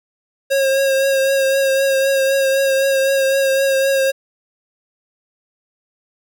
square tone with vibrato, 541 Hz, C#5, 42 cents flat, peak -14 dBFS, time 0.5-4.12 s, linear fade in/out 20 ms, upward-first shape triangle, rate 3.9 Hz, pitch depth 27 cents each way, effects none

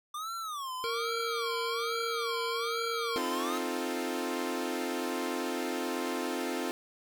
square tone with vibrato, 1174.7 Hz, D6, in tune, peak -36 dBFS, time 0.14-3.58 s, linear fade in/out 5 ms, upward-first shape sine, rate 1.2 Hz, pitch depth 250 cents each way
harmonic tone, 463.2 Hz, A#4, 11 cents flat, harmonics 1 / 3 / 5 / 7 / 9 / 10, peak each -34 / -39 / -41 / -42 / -44 / -44 dBFS, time 0.84-3.18 s, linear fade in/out 0 ms
sawtooth chord, F dominant seventh, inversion second, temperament equal, 261.6 / 311.1 / 349.2 / 440 Hz, C4 / Eb4 / F4 / A4, 0 / 0 / 0 / 0 cents, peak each -32 / -35 / -32 / -35 dBFS, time 3.16-6.71 s, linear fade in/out 0 ms
effects none

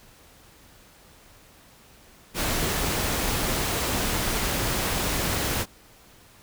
pink noise, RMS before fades -26 dBFS, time 2.34-5.66 s, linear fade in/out 50 ms, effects pink hiss -53 dBFS RMS until 6.42 s

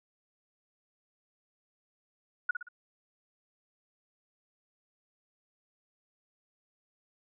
sine tone with echo, 1454 Hz, F#6, 31 cents flat, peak -24 dBFS, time 2.49-2.51 s, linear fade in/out 5 ms, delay 59 ms, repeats 3, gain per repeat -7 dB, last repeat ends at 2.687 s, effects none

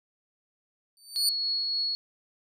25% pulse tone with exponential growth, 4565 Hz, D8, 50 cents flat, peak -16 dBFS, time 0.97-1.29 s, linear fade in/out 1 ms, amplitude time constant 69 ms
sine tone with tremolo, 4351 Hz, C#8, 33 cents flat, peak -25 dBFS, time 1.16-1.95 s, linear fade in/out 0 ms, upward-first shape triangle, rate 3.5 Hz, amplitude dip 25%
effects none

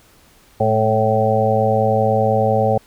harmonic tone with a mistuned harmonic, 110 Hz, A2, in tune, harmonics 1 / 2 / 4 / 5 / 6 / 7, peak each -20 / -23 / -21 / -18 / -24 / -19 dBFS, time 0.6-2.78 s, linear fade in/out 5 ms, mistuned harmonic 2, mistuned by -33 cents, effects pink hiss -51 dBFS RMS until 2.86 s

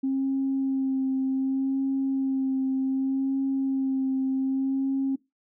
sine tone with vibrato, 267.3 Hz, C4, 37 cents sharp, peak -22 dBFS, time 0.03-5.16 s, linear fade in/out 10 ms, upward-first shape sine, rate 0.66 Hz, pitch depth 17 cents each way, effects noise-tail reverb RT60 0.2 s tail -20 dB re dry + tanh soft clip ceiling -18 dBFS

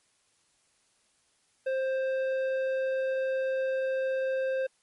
sine tone with tanh clipping, 527 Hz, C5, 12 cents sharp, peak -28 dBFS, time 1.66-4.67 s, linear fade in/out 10 ms, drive 10 dB, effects white hiss -69 dBFS RMS until 4.82 s + MP3 48 kbps

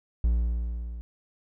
triangle tone with level ramp, 58.27 Hz, A#1, in tune, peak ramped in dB -17 to -33 dBFS, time 0.24-1.01 s, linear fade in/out 0 ms, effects none

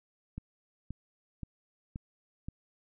click train, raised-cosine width 5 ms, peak -26 dBFS, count 5, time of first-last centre 0.38-2.485 s, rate 1.9 Hz, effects none

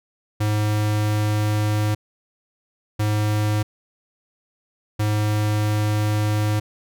square tone bursts at uneven times, 105.8 Hz, G#2, 33 cents sharp, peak -19 dBFS, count 3, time 0.4-1.95 / 2.99-3.63 / 4.99-6.6 s, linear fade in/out 10 ms, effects none

